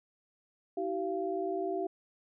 sine tone cluster, 321.4 / 381 / 689 Hz, E4 / G4 / F5, -44 / -49 / -24 cents, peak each -38 / -33 / -36 dBFS, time 0.77-1.87 s, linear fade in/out 5 ms, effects none

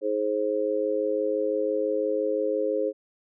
harmonic tone, 105.9 Hz, G#2, 34 cents sharp, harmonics 3 / 4 / 5, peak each -31 / -27 / -26 dBFS, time 0.01-2.93 s, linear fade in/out 50 ms, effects none

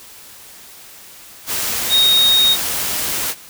sine tone in noise, 3733 Hz, A#7, 2 cents sharp, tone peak -10 dBFS, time 1.89-2.57 s, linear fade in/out 50 ms, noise white, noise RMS -21 dBFS, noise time 1.46-3.35 s, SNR +8 dB, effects white hiss -40 dBFS RMS until 3.49 s

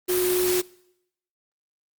sine tone in noise, 363.1 Hz, F#4, 33 cents flat, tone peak -21 dBFS, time 0.08-0.62 s, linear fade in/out 20 ms, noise white, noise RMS -27 dBFS, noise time 0.08-0.62 s, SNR +3 dB, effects noise-tail reverb RT60 0.8 s tail -23 dB re dry + Opus 32 kbps

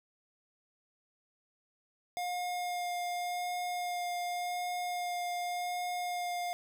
square tone with vibrato, 711 Hz, F5, 31 cents sharp, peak -34 dBFS, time 2.17-6.53 s, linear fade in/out 0 ms, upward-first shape sine, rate 0.88 Hz, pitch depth 10 cents each way, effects none

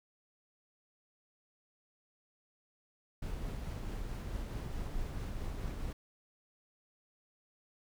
brown noise with tremolo, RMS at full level -38 dBFS, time 3.22-5.93 s, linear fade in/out 5 ms, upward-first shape triangle, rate 4.6 Hz, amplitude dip 25%, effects none

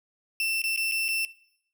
35% pulse tone with dropouts, 2680 Hz, E7, 28 cents sharp, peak -23 dBFS, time 0.4-1.25 s, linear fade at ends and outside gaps 1 ms, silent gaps 0.618-0.639 / 0.762-0.775 / 0.914-0.92 / 1.082-1.087 s, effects noise-tail reverb RT60 0.7 s tail -20 dB re dry

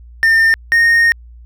triangle tone pair in turn, 1808 / 1850.3 Hz, A6 / A#6, +47 / -13 cents, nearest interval unison, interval 40 cents, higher second, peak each -6 dBFS, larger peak neither, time 0.23-0.54 / 0.72-1.12 s, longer second, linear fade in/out 0 ms, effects added 59 Hz sine -35 dBFS peak until 1.45 s

